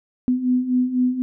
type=beating tone pair; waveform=sine; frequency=248.5 / 252.5 Hz; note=B3 / B3; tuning=+11 / +39 cents; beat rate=4 Hz; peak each=-23 / -18 dBFS; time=0.28-1.22 s; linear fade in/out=0 ms; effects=none